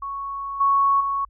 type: tone with level steps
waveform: sine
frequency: 1108.7 Hz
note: C#6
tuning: in tune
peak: -27 / -15 / -21 dBFS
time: 0.02-1.25 s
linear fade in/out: 5 ms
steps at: 0.6 / 1 s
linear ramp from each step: 10 ms
effects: added 50 Hz sine -50 dBFS peak until 1.29 s